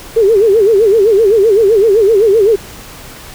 sine tone with vibrato, 421.8 Hz, G#4, 27 cents sharp, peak -5 dBFS, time 0.16-2.56 s, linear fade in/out 10 ms, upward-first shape sine, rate 7.8 Hz, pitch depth 170 cents each way, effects pink hiss -32 dBFS RMS until 3.34 s

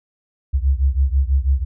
sine beating tone pair, 65.41 / 71.51 Hz, C2 / D2, 0 / -46 cents, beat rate 6.1 Hz, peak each -16 / -18 dBFS, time 0.53-1.65 s, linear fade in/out 20 ms, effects none

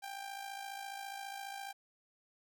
sawtooth tone with amplitude modulation, 791 Hz, G5, 15 cents sharp, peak -36 dBFS, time 0.02-1.73 s, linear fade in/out 20 ms, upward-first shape sine, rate 54.7 Hz, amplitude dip 60%, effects none

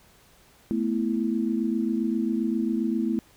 sine chord, A suspended second, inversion none, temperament just, 220 / 247.5 / 330 Hz, A3 / B3 / E4, 0 / +4 / +2 cents, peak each -26 / -28 / -28 dBFS, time 0.71-3.19 s, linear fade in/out 0 ms, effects pink hiss -57 dBFS RMS until 3.36 s

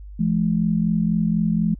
sine tone pair together, 169.53 / 213.6 Hz, E3 / G#3, +49 / +49 cents, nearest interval major third, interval 400 cents, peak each -20 dBFS, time 0.19-1.75 s, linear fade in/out 10 ms, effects added 50 Hz sine -35 dBFS peak until 1.79 s

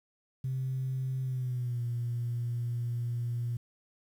sine tone with pitch glide, 130.81 to 119.26 Hz, C3 to A#2, 0 to +40 cents, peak -29 dBFS, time 0.44-3.57 s, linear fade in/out 5 ms, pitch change -160 cents, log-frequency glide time 1.22-1.83 s, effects tanh soft clip ceiling -26 dBFS + 10-bit

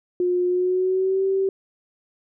sine tone with pitch glide, 358.1 to 386 Hz, F4 to G4, +43 to -27 cents, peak -18 dBFS, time 0.2-1.49 s, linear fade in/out 2 ms, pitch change +130 cents, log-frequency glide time 0.47-1.24 s, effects none

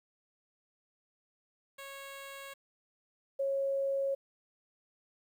10% pulse / sine tone pair in turn, 550 / 548 Hz, C#5 / C#5, -14 / -20 cents, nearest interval unison, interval 6 cents, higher first, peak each -36 / -29 dBFS, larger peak second, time 1.78-2.54 / 3.39-4.15 s, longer neither, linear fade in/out 10 ms, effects 11-bit

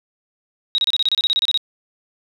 sine tone bursts, 3802 Hz, A#7, 33 cents sharp, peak -14 dBFS, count 14, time 0.75-1.575 s, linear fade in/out 0 ms, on 32 ms, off 29 ms, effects none

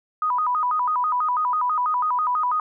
sine tone with vibrato, 1108.7 Hz, C#6, in tune, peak -19 dBFS, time 0.22-2.6 s, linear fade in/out 2 ms, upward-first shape square, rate 6.1 Hz, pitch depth 200 cents each way, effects none

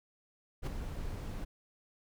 brown noise with ADSR envelope, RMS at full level -31 dBFS, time 0.62-1.45 s, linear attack 49 ms, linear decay 9 ms, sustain -8 dB, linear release 13 ms, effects none

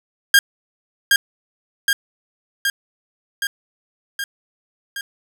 sawtooth tone with echo, 1614 Hz, G#6, 50 cents flat, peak -4 dBFS, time 0.34-0.39 s, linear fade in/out 2 ms, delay 770 ms, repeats 6, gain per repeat -3 dB, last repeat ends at 5.01 s, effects none

